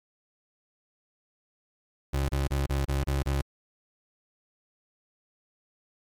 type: tone bursts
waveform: 30% pulse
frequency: 68.9 Hz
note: C#2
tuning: 10 cents flat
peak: -22 dBFS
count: 7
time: 2.13-3.418 s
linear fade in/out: 10 ms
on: 160 ms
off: 28 ms
effects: MP3 96 kbps